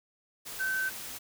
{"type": "tone in noise", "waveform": "sine", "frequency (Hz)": 1538, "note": "G6", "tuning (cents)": -33, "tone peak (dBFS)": -28, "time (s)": [0.59, 0.9], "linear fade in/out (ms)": 20, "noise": "white", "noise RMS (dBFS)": -41, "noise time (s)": [0.45, 1.19], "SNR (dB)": 10, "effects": []}